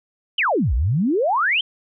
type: exponential two-way sweep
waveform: sine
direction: down then up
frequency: 3224 to 53.7 to 3224 Hz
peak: -16 dBFS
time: 0.38-1.61 s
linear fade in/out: 5 ms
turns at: 0.74 s
effects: none